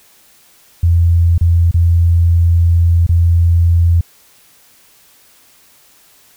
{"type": "tone with dropouts", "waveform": "sine", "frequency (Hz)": 85, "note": "F2", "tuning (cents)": -46, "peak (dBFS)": -7, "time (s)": [0.83, 4.01], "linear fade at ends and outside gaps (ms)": 5, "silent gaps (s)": [[1.38, 1.41], [1.712, 1.742], [3.066, 3.091]], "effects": ["white hiss -48 dBFS RMS until 6.36 s"]}